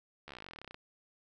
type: slowing click train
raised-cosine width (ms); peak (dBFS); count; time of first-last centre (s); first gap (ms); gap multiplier
0.3; -30; 22; 0.28-0.744; 13; 1.05
effects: none